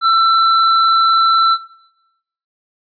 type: tone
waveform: square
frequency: 1338 Hz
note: E6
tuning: 25 cents sharp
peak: -10 dBFS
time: 0.01-1.58 s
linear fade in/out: 50 ms
effects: noise-tail reverb RT60 0.9 s tail -18 dB re dry + resampled to 11025 Hz